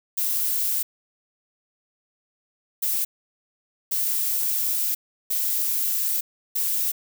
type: noise bursts at uneven times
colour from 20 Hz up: violet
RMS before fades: -24 dBFS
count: 5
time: 0.17-0.83 / 2.82-3.05 / 3.91-4.95 / 5.3-6.21 / 6.55-6.92 s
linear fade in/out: 10 ms
effects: none